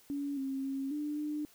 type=tone with pitch steps; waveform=sine; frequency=283.5 / 269.1 / 271.1 / 297 / 299.6 Hz; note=C#4 / C4 / C#4 / D4 / D4; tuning=+39 / +49 / -38 / +20 / +35 cents; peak=-33 dBFS; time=0.1-1.45 s; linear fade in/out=0 ms; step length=270 ms; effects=white hiss -62 dBFS RMS until 1.54 s